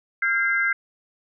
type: tone cluster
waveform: sine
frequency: 1388 / 1601 / 2065 Hz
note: F6 / G6 / C7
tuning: -11 / +36 / -23 cents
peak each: -27 / -22 / -23 dBFS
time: 0.22-0.73 s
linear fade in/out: 5 ms
effects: none